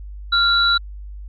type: tone pair together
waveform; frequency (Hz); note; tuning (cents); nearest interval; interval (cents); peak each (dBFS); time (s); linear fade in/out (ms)
sine; 1390 / 3936; F6 / B7; -9 / -7; octave + tritone; 1802; -16; 0.32-0.78; 10
effects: added 50 Hz sine -31 dBFS peak until 1.28 s